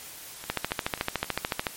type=two click trains; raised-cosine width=0.3 ms; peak=-9 / -22 dBFS; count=17 / 4; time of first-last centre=0.5-1.668 / 0.44-1.244 s; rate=13.7 / 3.73 Hz; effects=white hiss -43 dBFS RMS until 1.76 s + MP3 64 kbps